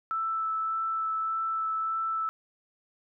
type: tone with vibrato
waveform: sine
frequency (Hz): 1318.5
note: E6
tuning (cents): 0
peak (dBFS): -27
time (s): 0.11-2.29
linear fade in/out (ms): 0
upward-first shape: sine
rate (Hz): 1.7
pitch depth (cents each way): 9
effects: none